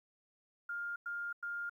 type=tone bursts; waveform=sine; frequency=1407 Hz; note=F6; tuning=12 cents sharp; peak=-37 dBFS; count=3; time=0.69-1.696 s; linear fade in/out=5 ms; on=270 ms; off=98 ms; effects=12-bit